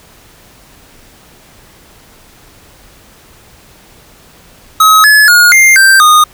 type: tone with pitch steps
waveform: square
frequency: 1276 / 1709 / 1436 / 2107 / 1569 / 1232 Hz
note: D#6 / G#6 / F6 / C7 / G6 / D#6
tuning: +43 / +49 / +48 / +12 / +1 / -17 cents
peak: -3 dBFS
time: 4.8-6.24 s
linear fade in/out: 5 ms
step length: 240 ms
effects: pink hiss -41 dBFS RMS until 6.33 s